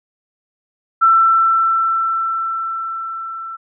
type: tone with level ramp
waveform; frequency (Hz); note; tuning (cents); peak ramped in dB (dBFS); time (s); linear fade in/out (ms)
sine; 1338; E6; +25; -7 to -26; 1.01-3.57; 20
effects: none